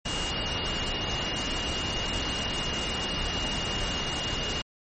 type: tone in noise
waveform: sine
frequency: 2850 Hz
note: F7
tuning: 34 cents sharp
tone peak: -32 dBFS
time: 0.05-4.62 s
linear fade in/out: 10 ms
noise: pink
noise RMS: -31 dBFS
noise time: 0.05-4.62 s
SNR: -4 dB
effects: MP3 32 kbps